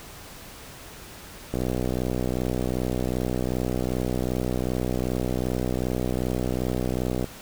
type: click train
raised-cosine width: 2 ms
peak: -13 dBFS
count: 358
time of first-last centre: 1.54-7.243 s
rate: 62.6 Hz
effects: pink hiss -43 dBFS RMS until 7.41 s